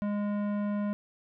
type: tone with tanh clipping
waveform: sine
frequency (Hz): 205.8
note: G#3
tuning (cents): -16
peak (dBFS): -30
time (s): 0.02-0.93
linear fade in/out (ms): 0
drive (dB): 15
effects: none